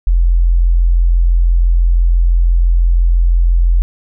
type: tone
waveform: sine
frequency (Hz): 42.98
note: F1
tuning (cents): -27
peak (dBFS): -7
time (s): 0.07-3.82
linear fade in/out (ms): 0
effects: none